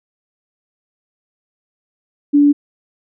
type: tone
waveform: sine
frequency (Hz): 289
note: D4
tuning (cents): -28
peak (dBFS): -7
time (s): 2.33-2.53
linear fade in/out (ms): 20
effects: none